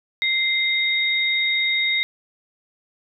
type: tone pair together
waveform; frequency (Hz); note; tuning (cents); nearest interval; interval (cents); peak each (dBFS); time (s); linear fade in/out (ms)
sine; 2093 / 3729; C7 / A#7; 0 / 0; minor seventh; 1000; -20 / -22; 0.22-2.03; 0
effects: none